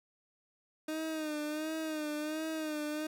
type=tone with vibrato; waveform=30% pulse; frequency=308.7 Hz; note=D#4; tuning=14 cents flat; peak=-32 dBFS; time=0.88-3.07 s; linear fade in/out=5 ms; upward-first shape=sine; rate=1.4 Hz; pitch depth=56 cents each way; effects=none